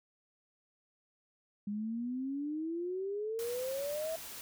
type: exponential sweep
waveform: sine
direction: up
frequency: 201.9 to 658 Hz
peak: -34 dBFS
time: 1.67-4.16 s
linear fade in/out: 5 ms
type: noise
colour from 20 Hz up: white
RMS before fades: -46 dBFS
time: 3.39-4.41 s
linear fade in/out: 0 ms
effects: none